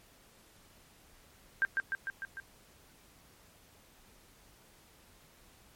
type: tone with echo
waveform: sine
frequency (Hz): 1584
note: G6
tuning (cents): +18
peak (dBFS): -24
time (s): 1.62-1.65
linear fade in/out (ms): 0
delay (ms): 150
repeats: 5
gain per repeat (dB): -3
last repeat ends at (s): 2.4
effects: pink hiss -61 dBFS RMS until 5.75 s + MP3 64 kbps